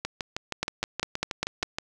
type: two click trains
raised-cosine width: 0.2 ms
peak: -9 / -12 dBFS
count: 6 / 12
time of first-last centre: 0.63-1.63 / 0.05-1.785 s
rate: 5 / 6.34 Hz
effects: none